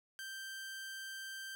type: tone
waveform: sawtooth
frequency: 1568 Hz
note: G6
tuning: in tune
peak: -40 dBFS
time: 0.19-1.55 s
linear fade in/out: 0 ms
effects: none